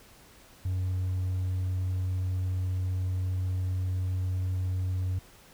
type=tone; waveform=triangle; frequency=92.5 Hz; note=F#2; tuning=in tune; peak=-24 dBFS; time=0.65-5.19 s; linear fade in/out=5 ms; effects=tanh soft clip ceiling -21 dBFS + pink hiss -55 dBFS RMS until 5.53 s